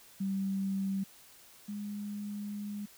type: tone pair in turn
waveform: sine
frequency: 194.2 / 205.7 Hz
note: G3 / G#3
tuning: -16 / -16 cents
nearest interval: minor second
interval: 100 cents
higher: second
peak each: -30 / -36 dBFS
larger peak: first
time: 0.2-1.04 / 1.68-2.86 s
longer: second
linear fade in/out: 10 ms
effects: white hiss -57 dBFS RMS until 2.97 s